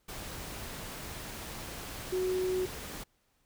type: tone in noise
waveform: sine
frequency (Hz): 370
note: F#4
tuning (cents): 0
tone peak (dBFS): -28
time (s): 2.12-2.66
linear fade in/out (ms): 10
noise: pink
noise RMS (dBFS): -42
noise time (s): 0.08-3.04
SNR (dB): +11
effects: pink hiss -73 dBFS RMS until 3.45 s